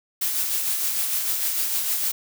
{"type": "noise with tremolo", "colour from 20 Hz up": "blue", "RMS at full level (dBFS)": -23, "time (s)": [0.21, 2.12], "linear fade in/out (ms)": 10, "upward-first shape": "sine", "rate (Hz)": 6.6, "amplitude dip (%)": 35, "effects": []}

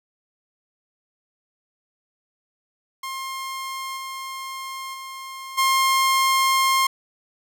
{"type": "tone with level steps", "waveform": "sawtooth", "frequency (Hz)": 1064, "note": "C6", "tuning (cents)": 29, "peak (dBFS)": [-25, -27, -30, -13], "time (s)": [3.03, 6.87], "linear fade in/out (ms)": 5, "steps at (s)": [3.96, 4.93, 5.57], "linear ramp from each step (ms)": 20, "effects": []}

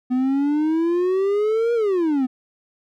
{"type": "exponential two-way sweep", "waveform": "triangle", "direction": "up then down", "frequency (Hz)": [248.8, 477.4, 248.8], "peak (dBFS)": -15, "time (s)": [0.1, 2.27], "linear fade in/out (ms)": 20, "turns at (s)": 1.74, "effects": []}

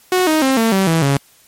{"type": "tone with pitch steps", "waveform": "sawtooth", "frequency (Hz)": [367.3, 312.5, 265.8, 226.1, 192.34, 163.61, 139.18], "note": ["F#4", "D#4", "C4", "A3", "G3", "E3", "C#3"], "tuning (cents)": [-13, 8, 27, 47, -33, -13, 7], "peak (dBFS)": -8, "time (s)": [0.12, 1.17], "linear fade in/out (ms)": 2, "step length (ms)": 150, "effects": ["white hiss -50 dBFS RMS until 1.47 s", "MP3 64 kbps"]}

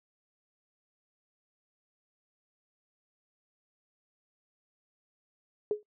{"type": "tone with exponential decay", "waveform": "sine", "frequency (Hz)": 420.2, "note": "G#4", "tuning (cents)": 20, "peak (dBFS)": -22, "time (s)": [5.71, 5.83], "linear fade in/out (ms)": 1, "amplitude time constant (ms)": 26, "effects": ["noise-tail reverb RT60 0.1 s tail -23 dB re dry"]}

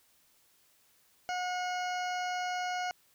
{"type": "harmonic tone", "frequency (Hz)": 725, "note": "F#5", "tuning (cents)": -35, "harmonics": [1, 2, 3, 4, 6, 7, 8, 9], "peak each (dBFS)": [-33, -39, -43, -45, -49, -50, -51, -52], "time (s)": [1.29, 2.91], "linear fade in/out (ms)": 0, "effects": ["white hiss -67 dBFS RMS until 3.14 s"]}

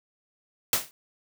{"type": "noise with exponential decay", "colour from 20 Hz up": "white", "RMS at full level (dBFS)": -19, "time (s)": [0.73, 0.91], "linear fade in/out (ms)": 1, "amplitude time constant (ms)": 39, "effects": []}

